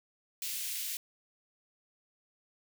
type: high-pass noise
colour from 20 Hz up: white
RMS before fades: -37 dBFS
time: 0.42-0.97 s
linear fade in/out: 2 ms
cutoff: 2200 Hz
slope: 24 dB/octave
effects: none